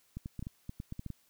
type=clicks; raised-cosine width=5 ms; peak=-27 dBFS; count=11; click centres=0.17 / 0.259 / 0.393 / 0.426 / 0.469 / 0.694 / 0.801 / 0.924 / 0.994 / 1.063 / 1.103 s; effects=white hiss -69 dBFS RMS until 1.29 s